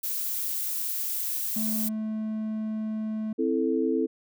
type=noise; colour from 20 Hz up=violet; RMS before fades=-30 dBFS; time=0.03-1.89 s; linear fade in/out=10 ms
type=tone; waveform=triangle; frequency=217.4 Hz; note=A3; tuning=21 cents flat; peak=-26 dBFS; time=1.56-3.33 s; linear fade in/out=5 ms
type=chord; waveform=sine; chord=A minor; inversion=first; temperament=equal; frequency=261.6 / 329.6 / 440 Hz; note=C4 / E4 / A4; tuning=0 / 0 / 0 cents; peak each=-27 dBFS; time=3.38-4.07 s; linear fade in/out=20 ms
effects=none